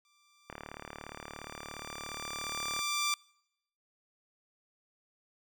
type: tone with exponential growth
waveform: 10% pulse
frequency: 1178 Hz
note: D6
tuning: 5 cents sharp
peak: -20 dBFS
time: 0.05-3.14 s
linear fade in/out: 1 ms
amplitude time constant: 670 ms
type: click train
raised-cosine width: 0.5 ms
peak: -26 dBFS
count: 86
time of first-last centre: 0.5-2.791 s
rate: 37.1 Hz
effects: noise-tail reverb RT60 0.8 s tail -26 dB re dry